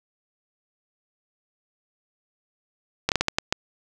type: slowing click train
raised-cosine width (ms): 0.2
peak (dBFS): -3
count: 7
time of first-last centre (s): 3.09-3.525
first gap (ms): 28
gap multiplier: 1.38
effects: none